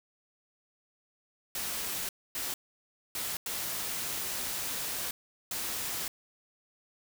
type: noise bursts at uneven times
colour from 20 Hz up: white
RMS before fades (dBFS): -35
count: 5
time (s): 1.55-2.09 / 2.35-2.54 / 3.15-3.37 / 3.46-5.11 / 5.51-6.08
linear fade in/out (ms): 2
effects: none